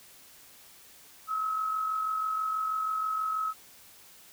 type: tone pair together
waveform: sine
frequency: 1284 / 1330.2 Hz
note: E6 / E6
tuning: -46 / +15 cents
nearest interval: minor second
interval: 61 cents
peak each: -28 / -39 dBFS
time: 1.27-3.54 s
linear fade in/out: 50 ms
effects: white hiss -54 dBFS RMS until 4.32 s